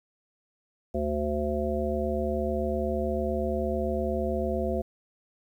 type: harmonic tone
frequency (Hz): 74.4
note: D2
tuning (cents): +23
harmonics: 1 / 3 / 5 / 7 / 9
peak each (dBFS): -32 / -32 / -32 / -32 / -32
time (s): 0.94-4.82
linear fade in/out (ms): 10
effects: 10-bit